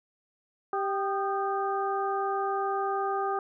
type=harmonic tone with a mistuned harmonic; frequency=392 Hz; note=G4; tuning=in tune; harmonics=1 / 2 / 3 / 4; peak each=-31 / -30 / -32 / -42 dBFS; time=0.73-3.39 s; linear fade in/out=2 ms; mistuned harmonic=3; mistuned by=+71 cents; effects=none